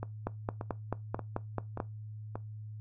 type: two click trains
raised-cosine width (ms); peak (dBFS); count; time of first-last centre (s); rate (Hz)
1; -18 / -23; 8 / 5; 0.27-1.802 / 0.03-2.356; 4.57 / 1.72
effects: noise-tail reverb RT60 0.2 s tail -19 dB re dry + added 107 Hz sine -41 dBFS peak until 2.8 s